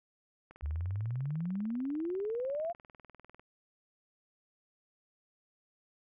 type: click train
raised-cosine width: 0.5 ms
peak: -38 dBFS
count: 59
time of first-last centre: 0.51-3.396 s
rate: 20.1 Hz
type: exponential sweep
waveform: sine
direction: up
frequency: 69.3 to 705 Hz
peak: -32 dBFS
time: 0.62-2.73 s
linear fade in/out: 20 ms
effects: none